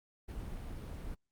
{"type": "noise", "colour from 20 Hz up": "brown", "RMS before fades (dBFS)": -42, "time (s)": [0.28, 1.15], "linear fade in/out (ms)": 10, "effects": ["Opus 32 kbps"]}